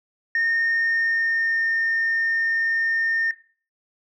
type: tone with pitch glide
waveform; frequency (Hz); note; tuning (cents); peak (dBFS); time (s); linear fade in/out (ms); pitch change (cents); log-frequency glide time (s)
sine; 1833 to 1820.3; A#6 to A#6; -30 to -42; -17; 0.35-3.31; 2; -12; 0.71-1.66
effects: noise-tail reverb RT60 0.4 s tail -18 dB re dry + tanh soft clip ceiling -16 dBFS